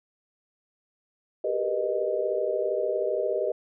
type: tone cluster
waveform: sine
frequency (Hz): 382.2 / 399.3 / 461.8 / 494.7 / 619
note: G4 / G4 / A#4 / B4 / D#5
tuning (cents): -44 / +32 / -16 / +3 / -9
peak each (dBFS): -37 / -30 / -33 / -30 / -28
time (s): 1.44-3.52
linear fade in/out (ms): 5
effects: none